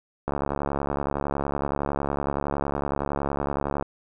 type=click train; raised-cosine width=1 ms; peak=-12 dBFS; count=252; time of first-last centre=0.28-3.825 s; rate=70.8 Hz; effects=none